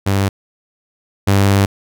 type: tone pair in turn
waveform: sawtooth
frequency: 98.3 / 99.04 Hz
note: G2 / G2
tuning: +5 / +18 cents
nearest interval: unison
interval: 13 cents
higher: second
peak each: -9 / -6 dBFS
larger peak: second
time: 0.06-0.29 / 1.27-1.66 s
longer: second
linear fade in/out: 10 ms
effects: none